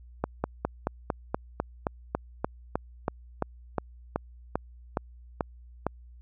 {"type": "slowing click train", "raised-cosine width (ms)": 1, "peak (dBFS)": -12, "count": 19, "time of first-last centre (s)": [0.24, 5.866], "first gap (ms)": 200, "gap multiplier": 1.05, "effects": ["added 60 Hz sine -47 dBFS peak until 6.21 s"]}